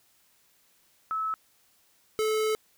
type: tone pair in turn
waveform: sine / square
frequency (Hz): 1300 / 433.8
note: E6 / A4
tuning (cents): -24 / -25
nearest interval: octave + perfect fifth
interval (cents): 1901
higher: first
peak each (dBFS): -27 / -25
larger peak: second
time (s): 1.11-1.34 / 2.19-2.55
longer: second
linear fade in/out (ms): 0
effects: white hiss -65 dBFS RMS until 2.77 s